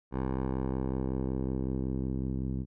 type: tone with low-pass filter sweep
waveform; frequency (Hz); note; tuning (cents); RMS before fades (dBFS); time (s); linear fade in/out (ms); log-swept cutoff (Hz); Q
10% pulse; 65.41; C2; 0; -32; 0.11-2.66; 50; 1100 to 220; 0.93
effects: none